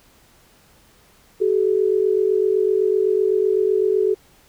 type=tone pair together; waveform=sine; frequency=380 / 427.9 Hz; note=F#4 / A4; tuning=+46 / -48 cents; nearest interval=major second; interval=206 cents; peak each=-18 dBFS; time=1.4-4.15 s; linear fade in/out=20 ms; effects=pink hiss -54 dBFS RMS until 4.48 s